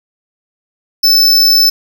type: tone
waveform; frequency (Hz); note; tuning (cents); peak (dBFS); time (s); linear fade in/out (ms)
square; 5274; E8; 0; -6; 1.03-1.7; 10
effects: 8-bit